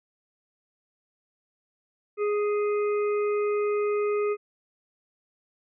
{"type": "harmonic tone", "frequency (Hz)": 415.3, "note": "G#4", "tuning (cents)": 0, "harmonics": [1, 3, 5, 6], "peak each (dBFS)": [-23, -34, -42, -42], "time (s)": [2.17, 4.37], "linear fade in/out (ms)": 50, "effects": []}